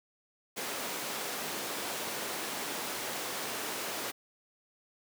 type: high-pass noise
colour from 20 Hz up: pink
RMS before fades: -37 dBFS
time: 0.56-4.12 s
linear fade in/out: 20 ms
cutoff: 320 Hz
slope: 12 dB/octave
effects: none

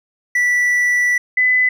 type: tone pair in turn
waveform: triangle / sine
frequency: 1963 / 2007 Hz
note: B6 / B6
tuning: -11 / +27 cents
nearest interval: unison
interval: 38 cents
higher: second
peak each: -11 dBFS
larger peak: neither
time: 0.35-1.18 / 1.37-1.69 s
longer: first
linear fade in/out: 5 ms
effects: none

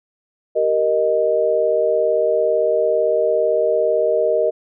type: chord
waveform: sine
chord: Eb major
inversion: first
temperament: just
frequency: 388.9 / 466.7 / 622.3 Hz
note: G4 / Bb4 / Eb5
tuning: -14 / +2 / 0 cents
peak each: -23 / -18 / -17 dBFS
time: 0.55-4.51 s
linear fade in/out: 20 ms
effects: none

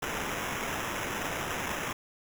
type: noise with sample-and-hold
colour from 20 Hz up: blue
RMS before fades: -34 dBFS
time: 0.02-1.93 s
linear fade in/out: 5 ms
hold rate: 4410 Hz
effects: none

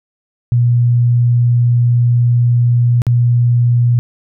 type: tone with dropouts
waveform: sine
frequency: 120.5 Hz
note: B2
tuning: 42 cents flat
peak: -8 dBFS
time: 0.52-3.99 s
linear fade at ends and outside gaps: 0 ms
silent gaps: 3.019-3.067 s
effects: none

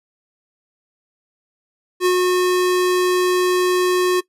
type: tone with ADSR envelope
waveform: square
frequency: 363.1 Hz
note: F#4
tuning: 33 cents flat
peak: -13 dBFS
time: 2-4.21 s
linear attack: 56 ms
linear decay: 79 ms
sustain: -2 dB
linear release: 17 ms
effects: noise-tail reverb RT60 0.1 s tail -19 dB re dry + resampled to 32000 Hz

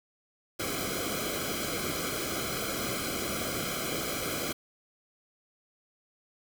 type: noise with comb filter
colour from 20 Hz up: pink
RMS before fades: -33 dBFS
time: 0.59-4.53 s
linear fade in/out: 10 ms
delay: 1.1 ms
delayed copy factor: -0.95
effects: none

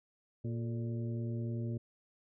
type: harmonic tone with a mistuned harmonic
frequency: 116.54 Hz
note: A#2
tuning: in tune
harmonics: 1 / 2 / 3 / 4 / 5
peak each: -35 / -41 / -45 / -52 / -53 dBFS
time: 0.44-1.78 s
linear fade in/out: 10 ms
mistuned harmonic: 4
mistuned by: -100 cents
effects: none

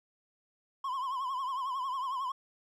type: tone with vibrato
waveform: triangle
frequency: 1046.5 Hz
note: C6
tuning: in tune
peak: -30 dBFS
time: 0.84-2.32 s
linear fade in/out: 5 ms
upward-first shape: triangle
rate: 11 Hz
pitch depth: 120 cents each way
effects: none

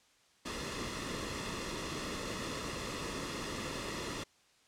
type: noise with comb filter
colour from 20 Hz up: pink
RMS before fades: -39 dBFS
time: 0.45-4.24 s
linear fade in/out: 10 ms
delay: 1.3 ms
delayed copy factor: -0.6
effects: white hiss -67 dBFS RMS until 4.67 s + low-pass 7000 Hz 12 dB/octave

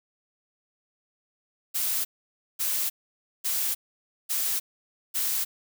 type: noise bursts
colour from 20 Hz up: blue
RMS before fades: -27 dBFS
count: 5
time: 1.74-5.45 s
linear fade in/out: 20 ms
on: 310 ms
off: 540 ms
effects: none

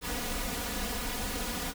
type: noise with comb filter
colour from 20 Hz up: pink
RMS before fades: -34 dBFS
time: 0.01-1.74 s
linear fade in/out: 50 ms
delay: 4.1 ms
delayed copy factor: +0.85
effects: none

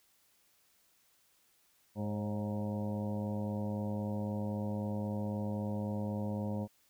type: harmonic tone with a mistuned harmonic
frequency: 103.83 Hz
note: G#2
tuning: in tune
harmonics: 1 / 2 / 3 / 4 / 5 / 6 / 7 / 8 / 9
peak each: -38 / -36 / -47 / -49 / -43 / -50 / -51 / -55 / -51 dBFS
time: 1.95-6.68 s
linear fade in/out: 50 ms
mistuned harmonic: 5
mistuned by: +47 cents
effects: white hiss -70 dBFS RMS until 6.89 s

